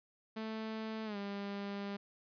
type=tone with pitch glide; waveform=sawtooth; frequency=220 to 200.6 Hz; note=A3 to G3; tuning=0 to +40 cents; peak=-35 dBFS; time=0.36-1.97 s; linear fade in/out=10 ms; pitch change=-160 cents; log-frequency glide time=1.05-1.17 s; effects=resampled to 11025 Hz